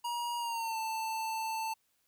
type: tone with pitch glide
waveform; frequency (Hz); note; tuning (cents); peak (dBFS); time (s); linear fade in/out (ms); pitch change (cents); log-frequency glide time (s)
square; 952 to 888.2; A#5 to A5; +36 to +16; -34; 0.04-1.74; 10; -120; 0.38-0.78
effects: white hiss -75 dBFS RMS until 2.07 s